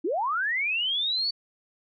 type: linear sweep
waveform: sine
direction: up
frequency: 280.4 to 4547 Hz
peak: -24 dBFS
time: 0.04-1.31 s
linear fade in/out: 10 ms
effects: none